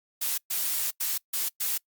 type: noise bursts at uneven times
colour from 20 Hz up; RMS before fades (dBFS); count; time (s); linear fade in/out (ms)
blue; -28; 5; 0.21-0.38 / 0.5-0.91 / 1-1.18 / 1.33-1.49 / 1.6-1.78; 10
effects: noise-tail reverb RT60 0.1 s tail -24 dB re dry + Opus 48 kbps